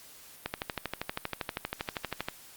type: click train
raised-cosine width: 0.3 ms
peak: -15 dBFS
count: 24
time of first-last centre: 0.46-2.285 s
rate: 12.6 Hz
effects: white hiss -52 dBFS RMS until 2.56 s + Opus 48 kbps